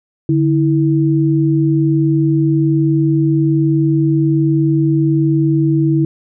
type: tone pair together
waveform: sine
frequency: 145.9 / 324.7 Hz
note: D3 / E4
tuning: -11 / -26 cents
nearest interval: octave + major second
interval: 1385 cents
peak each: -13 dBFS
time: 0.29-6.05 s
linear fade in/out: 2 ms
effects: none